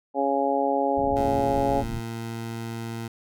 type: harmonic tone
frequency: 138.59 Hz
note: C#3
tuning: in tune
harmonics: 2 / 3 / 4 / 5 / 6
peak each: -28 / -29 / -26 / -28 / -26 dBFS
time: 0.14-1.84 s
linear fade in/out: 50 ms
type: low-pass noise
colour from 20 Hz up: pink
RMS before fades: -34 dBFS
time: 0.97-2 s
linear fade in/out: 5 ms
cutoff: 280 Hz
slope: 48 dB/octave
type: tone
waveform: 20% pulse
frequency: 114.8 Hz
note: A#2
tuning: 26 cents flat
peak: -26 dBFS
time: 1.16-3.08 s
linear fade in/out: 5 ms
effects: none